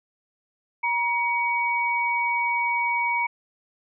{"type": "tone pair together", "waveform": "sine", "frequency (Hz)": [950, 2255], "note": ["A#5", "C#7"], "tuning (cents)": [33, 29], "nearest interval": "octave + minor third", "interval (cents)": 1496, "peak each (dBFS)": -24, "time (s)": [0.83, 3.27], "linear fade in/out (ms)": 10, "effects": []}